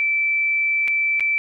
sine tone with dropouts, 2325 Hz, D7, 18 cents flat, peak -17 dBFS, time 0-1.38 s, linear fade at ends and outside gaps 0 ms, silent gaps 0.877-0.881 / 1.197-1.206 s, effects none

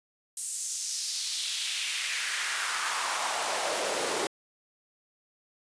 pink noise with high-pass filter sweep, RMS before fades -31 dBFS, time 0.37-4.27 s, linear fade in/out 2 ms, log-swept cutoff 8700 to 380 Hz, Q 2, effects resampled to 22050 Hz

